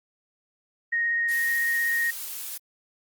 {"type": "tone with vibrato", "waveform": "sine", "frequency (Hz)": 1866, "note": "A#6", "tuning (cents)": 1, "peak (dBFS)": -22, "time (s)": [0.92, 2.11], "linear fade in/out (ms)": 10, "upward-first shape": "triangle", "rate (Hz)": 16, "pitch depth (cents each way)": 11}
{"type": "noise", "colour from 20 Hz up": "blue", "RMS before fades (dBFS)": -35, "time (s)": [1.28, 2.58], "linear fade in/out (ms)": 10}
{"effects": ["Opus 32 kbps"]}